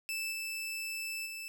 sawtooth tone with level steps, 2637 Hz, E7, in tune, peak -31 / -33 / -37 dBFS, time 0.09-1.48 s, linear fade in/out 0 ms, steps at 0.31 / 1.25 s, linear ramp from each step 20 ms, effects none

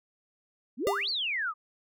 sine exponential two-way sweep, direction up then down, 206.2 to 4699 to 1164 Hz, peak -28 dBFS, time 0.77-1.54 s, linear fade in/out 50 ms, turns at 1.09 s
square tone with exponential decay, 400 Hz, G4, 35 cents sharp, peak -23 dBFS, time 0.87-1.13 s, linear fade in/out 0 ms, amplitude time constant 55 ms
effects none

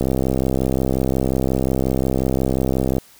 click train, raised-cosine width 2 ms, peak -6 dBFS, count 196, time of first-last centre 0.01-2.983 s, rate 65.6 Hz, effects white hiss -49 dBFS RMS until 3.19 s

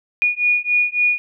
sine beating tone pair, 2448 / 2451.6 Hz, D#7 / D#7, -29 / -26 cents, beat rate 3.6 Hz, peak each -18 / -18 dBFS, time 0.22-1.18 s, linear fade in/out 0 ms, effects none

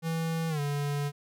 square tone with pitch glide, 163.6 to 144.08 Hz, E3 to D3, -13 to -33 cents, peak -29 dBFS, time 0.02-1.12 s, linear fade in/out 50 ms, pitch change -220 cents, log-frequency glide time 0.49-0.6 s, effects none

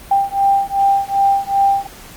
sine beating tone pair, 790 / 792.6 Hz, G5 / G5, +13 / +19 cents, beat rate 2.6 Hz, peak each -15 / -15 dBFS, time 0.11-1.87 s, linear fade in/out 5 ms, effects pink hiss -38 dBFS RMS until 2.16 s + Opus 32 kbps

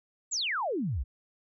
sine exponential sweep, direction down, 7902 to 52.5 Hz, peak -28 dBFS, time 0.31-1.04 s, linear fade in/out 20 ms, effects none

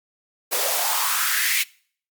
white noise with high-pass filter sweep, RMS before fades -22 dBFS, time 0.51-1.64 s, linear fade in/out 20 ms, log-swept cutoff 470 to 2400 Hz, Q 4.1, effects noise-tail reverb RT60 0.5 s tail -23 dB re dry + Opus 48 kbps

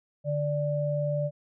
sine tone pair together, 146.83 / 587.3 Hz, D3 / D5, 0 / 0 cents, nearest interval 2 octaves, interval 2400 cents, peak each -28 dBFS, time 0.24-1.31 s, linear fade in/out 50 ms, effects none

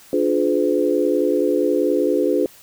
sine chord, D diminished seventh, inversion none, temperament just, 293.7 / 352.4 / 422.9 / 507.5 Hz, D4 / F4 / Ab4 / Cb5, 0 / +16 / +31 / +47 cents, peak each -21 dBFS, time 0.13-2.46 s, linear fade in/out 2 ms, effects white hiss -47 dBFS RMS until 2.62 s

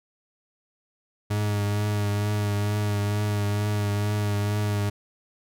40% pulse tone with vibrato, 103.5 Hz, G#2, 5 cents flat, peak -22 dBFS, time 1.3-4.9 s, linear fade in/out 10 ms, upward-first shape triangle, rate 2.2 Hz, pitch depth 27 cents each way, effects none

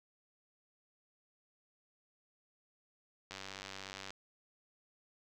click train, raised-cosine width 0.2 ms, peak -27 dBFS, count 78, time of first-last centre 3.31-4.105 s, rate 96.8 Hz, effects none

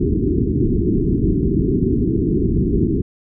white low-pass noise, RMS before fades -17 dBFS, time 0-3.02 s, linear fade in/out 10 ms, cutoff 400 Hz, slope 96 dB/octave, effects none

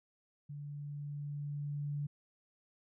sine tone with level ramp, 145.1 Hz, D3, 21 cents flat, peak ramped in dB -42 to -34 dBFS, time 0.49-2.07 s, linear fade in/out 10 ms, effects none

